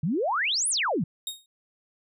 sine exponential two-way sweep, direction up then down, 138.6 to 10940 to 138.6 Hz, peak -23 dBFS, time 0.03-1.04 s, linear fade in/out 5 ms, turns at 0.69 s
sawtooth tone with exponential decay, 3729 Hz, A#7, in tune, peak -24 dBFS, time 1.27-1.46 s, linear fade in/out 2 ms, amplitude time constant 41 ms
effects none

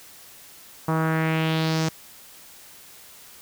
sawtooth tone with low-pass filter sweep, 160 Hz, D#3, 49 cents sharp, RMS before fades -23 dBFS, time 0.88-1.89 s, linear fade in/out 5 ms, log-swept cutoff 1100 to 6500 Hz, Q 2.5, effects white hiss -47 dBFS RMS until 3.41 s

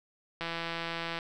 click train, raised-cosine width 0.3 ms, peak -19 dBFS, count 131, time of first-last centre 0.41-1.188 s, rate 167 Hz, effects none

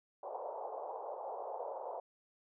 pink band-pass noise, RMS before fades -43 dBFS, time 0.23-2 s, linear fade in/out 5 ms, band 470 to 940 Hz, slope 48 dB/octave, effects none

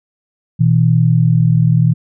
sine tone pair together, 120.8 / 161.25 Hz, B2 / E3, -38 / -38 cents, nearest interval perfect fourth, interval 500 cents, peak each -11 dBFS, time 0.59-1.94 s, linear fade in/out 20 ms, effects none

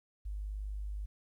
sine tone, 50.8 Hz, G#1, 38 cents flat, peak -36 dBFS, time 0.25-1.06 s, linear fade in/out 10 ms, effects 12-bit

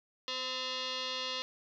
sine tone with frequency modulation, 254.1 Hz, B3, 49 cents sharp, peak -34 dBFS, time 0.28-1.42 s, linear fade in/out 0 ms, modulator 771 Hz, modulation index 5.8, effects none

